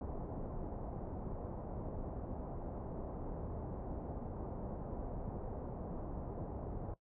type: low-pass noise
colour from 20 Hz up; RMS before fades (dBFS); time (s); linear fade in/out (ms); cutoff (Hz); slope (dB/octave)
pink; -43; 0.01-6.94; 2; 820; 24
effects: noise-tail reverb RT60 0.1 s tail -17 dB re dry